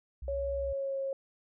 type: tone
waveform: sine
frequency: 63.6 Hz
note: C2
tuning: 48 cents flat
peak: -37 dBFS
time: 0.22-0.73 s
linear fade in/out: 5 ms
type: tone with pitch glide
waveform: sine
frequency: 556 to 542.4 Hz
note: C#5 to C#5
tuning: +5 to -38 cents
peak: -31 dBFS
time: 0.28-1.13 s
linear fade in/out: 2 ms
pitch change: -43 cents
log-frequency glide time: 0.54-0.99 s
effects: none